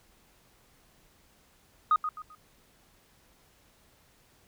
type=tone with echo; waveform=sine; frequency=1244.5 Hz; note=D#6; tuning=in tune; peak=-18 dBFS; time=1.91-1.96 s; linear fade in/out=2 ms; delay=130 ms; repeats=3; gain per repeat=-10 dB; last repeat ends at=2.35 s; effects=tanh soft clip ceiling -15 dBFS + pink hiss -63 dBFS RMS until 4.47 s